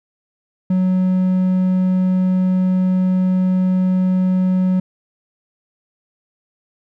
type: tone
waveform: triangle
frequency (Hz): 185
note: F#3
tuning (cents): 0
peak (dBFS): -11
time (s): 0.7-4.8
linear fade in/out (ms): 5
effects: none